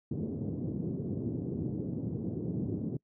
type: band-pass noise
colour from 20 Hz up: pink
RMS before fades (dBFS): -35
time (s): 0.11-2.97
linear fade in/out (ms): 5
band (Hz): 110 to 360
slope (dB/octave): 24
effects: noise-tail reverb RT60 0.1 s tail -25 dB re dry